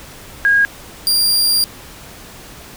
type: tone pair in turn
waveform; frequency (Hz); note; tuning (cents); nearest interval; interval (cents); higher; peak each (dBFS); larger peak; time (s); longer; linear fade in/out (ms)
sine / sawtooth; 1634 / 4774; G#6 / D8; -29 / +28; octave + perfect fifth; 1857; second; -9; neither; 0.45-0.65 / 1.07-1.64; second; 0
effects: pink hiss -37 dBFS RMS until 2.76 s